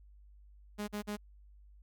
sawtooth tone bursts, 207.7 Hz, G#3, in tune, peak -32 dBFS, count 3, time 0.78-1.17 s, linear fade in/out 20 ms, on 100 ms, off 45 ms, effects added 50 Hz sine -55 dBFS peak until 1.82 s

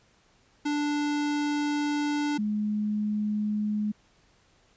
square / sine tone pair in turn, 293.7 / 210.4 Hz, D4 / G#3, 0 / +23 cents, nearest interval tritone, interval 577 cents, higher first, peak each -26 / -25 dBFS, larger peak second, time 0.65-2.38 / 2.38-3.92 s, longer first, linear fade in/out 10 ms, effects pink hiss -63 dBFS RMS until 4.76 s + resampled to 16000 Hz

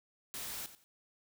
white noise with echo, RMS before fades -42 dBFS, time 0.34-0.66 s, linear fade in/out 0 ms, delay 90 ms, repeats 2, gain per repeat -13 dB, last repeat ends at 0.84 s, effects none

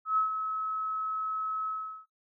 sine tone with ADSR envelope, 1289 Hz, E6, 39 cents flat, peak -22 dBFS, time 0.05-2.06 s, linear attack 120 ms, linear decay 120 ms, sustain -8 dB, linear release 390 ms, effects noise-tail reverb RT60 0.2 s tail -22 dB re dry

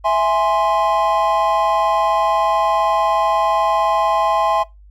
triangle chord, E augmented, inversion none, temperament equal, 659.3 / 830.6 / 1046.5 Hz, E5 / G#5 / B#5, 0 / 0 / 0 cents, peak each -16 dBFS, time 0.04-4.64 s, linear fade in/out 20 ms, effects noise-tail reverb RT60 0.2 s tail -21 dB re dry + added 50 Hz sine -41 dBFS peak until 4.9 s

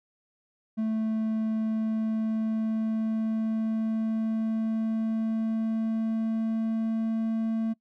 triangle tone with pitch glide, 220 to 223.8 Hz, A3 to A3, 0 to +30 cents, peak -23 dBFS, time 0.77-7.74 s, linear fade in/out 20 ms, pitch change +30 cents, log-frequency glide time 1.59-7.15 s, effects noise-tail reverb RT60 0.1 s tail -23 dB re dry

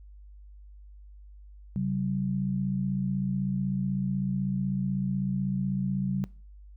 sine tone pair together, 135 / 191.05 Hz, C#3 / G3, -45 / -44 cents, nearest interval tritone, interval 601 cents, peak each -30 / -28 dBFS, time 1.76-6.24 s, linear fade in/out 0 ms, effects noise-tail reverb RT60 0.4 s tail -22 dB re dry + added 50 Hz sine -46 dBFS peak until 6.76 s

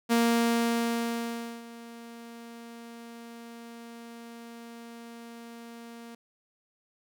sawtooth tone with ADSR envelope, 233.1 Hz, A#3, in tune, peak -17 dBFS, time 0.09-6.15 s, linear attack 30 ms, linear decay 1500 ms, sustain -22 dB, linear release 4 ms, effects none

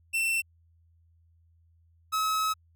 45% pulse tone pair in turn, 2688 / 1284 Hz, E7 / E6, +33 / -46 cents, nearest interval octave + minor second, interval 1279 cents, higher first, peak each -25 dBFS, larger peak neither, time 0.13-0.42 / 2.12-2.54 s, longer second, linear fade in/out 20 ms, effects added 83 Hz sine -60 dBFS peak until 2.75 s

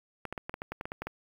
clicks, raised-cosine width 0.5 ms, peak -21 dBFS, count 12, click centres 0.253 / 0.326 / 0.378 / 0.495 / 0.541 / 0.619 / 0.72 / 0.811 / 0.855 / 0.919 / 1.02 / 1.07 s, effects 8-bit

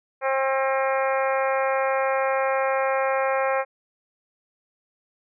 harmonic tone, 267.4 Hz, C4, 38 cents sharp, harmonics 2 / 3 / 4 / 5 / 6 / 7 / 8 / 9, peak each -23 / -27 / -29 / -31 / -33 / -34 / -35 / -36 dBFS, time 0.21-3.65 s, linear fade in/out 50 ms, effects none

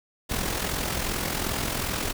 pink noise with amplitude modulation, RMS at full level -26 dBFS, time 0.29-2.13 s, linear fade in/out 20 ms, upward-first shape sine, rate 42.6 Hz, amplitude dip 55%, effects none

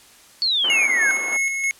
sine exponential sweep, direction down, 4503 to 1530 Hz, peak -17 dBFS, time 0.42-1.11 s, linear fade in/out 0 ms
white band-pass noise, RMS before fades -34 dBFS, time 0.64-1.37 s, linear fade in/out 2 ms, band 240 to 1800 Hz, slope 24 dB/octave
square tone with tremolo, 2179 Hz, C#7, 30 cents flat, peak -19 dBFS, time 0.7-1.71 s, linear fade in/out 0 ms, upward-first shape square, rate 3.2 Hz, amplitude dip 40%
effects white hiss -49 dBFS RMS until 1.79 s + low-pass 11000 Hz 12 dB/octave

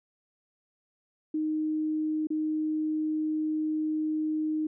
sine tone with dropouts, 310 Hz, D#4, 6 cents flat, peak -26 dBFS, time 1.34-4.67 s, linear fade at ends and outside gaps 5 ms, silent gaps 2.271-2.303 s, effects none

